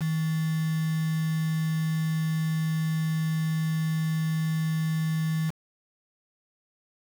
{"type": "tone with quantisation", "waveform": "sine", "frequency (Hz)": 159.4, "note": "D#3", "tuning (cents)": 42, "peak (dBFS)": -24, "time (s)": [0, 5.51], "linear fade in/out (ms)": 20, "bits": 6, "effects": []}